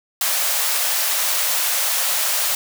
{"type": "high-pass noise", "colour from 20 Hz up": "white", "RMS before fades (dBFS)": -20, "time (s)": [0.21, 2.55], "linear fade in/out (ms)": 2, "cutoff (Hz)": 520, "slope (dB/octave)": 48, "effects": []}